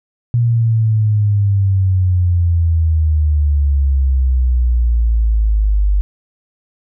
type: exponential sweep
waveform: sine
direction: down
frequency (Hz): 120 to 49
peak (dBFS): -10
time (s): 0.34-6.01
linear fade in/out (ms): 0
effects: none